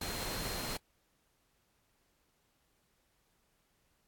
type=tone in noise; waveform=sine; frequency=4186 Hz; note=C8; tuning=in tune; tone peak=-45 dBFS; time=0.01-0.77 s; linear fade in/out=5 ms; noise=pink; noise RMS=-39 dBFS; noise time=0.01-0.77 s; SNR=-9 dB; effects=pink hiss -75 dBFS RMS until 4.07 s + AAC 64 kbps

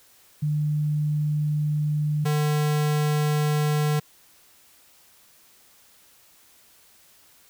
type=tone pair in turn; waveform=sine / square; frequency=150 / 150 Hz; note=D3 / D3; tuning=+37 / +37 cents; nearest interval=unison; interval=0 cents; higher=neither; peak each=-21 dBFS; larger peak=neither; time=0.42-2.25 / 2.25-4 s; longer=first; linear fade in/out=10 ms; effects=white hiss -56 dBFS RMS until 7.49 s

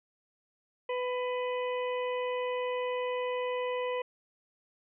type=harmonic tone; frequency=498.7 Hz; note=B4; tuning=17 cents sharp; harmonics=1 / 2 / 4 / 5 / 6; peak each=-31 / -37 / -43 / -45 / -47 dBFS; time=0.89-4.02 s; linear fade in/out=5 ms; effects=none

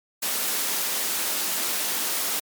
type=high-pass noise; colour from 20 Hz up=white; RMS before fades=-26 dBFS; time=0.22-2.4 s; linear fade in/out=10 ms; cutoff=190 Hz; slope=24 dB/octave; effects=MP3 96 kbps

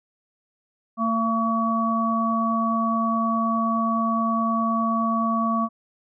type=harmonic tone; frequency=226.2 Hz; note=A3; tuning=48 cents sharp; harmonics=1 / 3 / 5; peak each=-23 / -29 / -23 dBFS; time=0.97-5.69 s; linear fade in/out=50 ms; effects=none

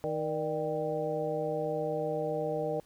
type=harmonic tone with a mistuned harmonic; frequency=156.8 Hz; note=D#3; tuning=14 cents sharp; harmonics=1 / 2 / 3 / 4 / 5; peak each=-39 / -40 / -33 / -34 / -39 dBFS; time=0.04-2.8 s; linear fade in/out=0 ms; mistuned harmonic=4; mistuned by=-81 cents; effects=pink hiss -63 dBFS RMS until 2.85 s

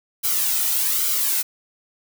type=noise with flanger; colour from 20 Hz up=blue; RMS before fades=-21 dBFS; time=0.23-1.43 s; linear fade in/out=20 ms; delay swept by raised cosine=1.1 to 1.84 ms; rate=1.2 Hz; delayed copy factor=-0.65; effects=none

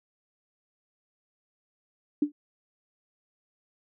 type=tone with exponential decay; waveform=sine; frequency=293.7 Hz; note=D4; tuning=in tune; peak=-17 dBFS; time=2.22-2.32 s; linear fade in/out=5 ms; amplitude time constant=21 ms; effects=none

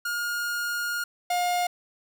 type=tone pair in turn; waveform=45% pulse; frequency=1423 / 711.5 Hz; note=F6 / F5; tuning=+32 / +32 cents; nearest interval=octave; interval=1200 cents; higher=first; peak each=-27 / -23 dBFS; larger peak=second; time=0.05-1.04 / 1.3-1.67 s; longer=first; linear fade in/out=5 ms; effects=none

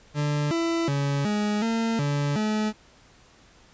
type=tone with pitch steps; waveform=40% pulse; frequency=147.3 / 333.3 / 141.1 / 208.8 / 227.5 / 144.1 / 214.3 Hz; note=D3 / E4 / C#3 / G#3 / A#3 / D3 / A3; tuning=+6 / +19 / +31 / +10 / -42 / -33 / -45 cents; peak=-22 dBFS; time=0.14-2.73 s; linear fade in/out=50 ms; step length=370 ms; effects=pink hiss -55 dBFS RMS until 3.73 s + resampled to 16000 Hz

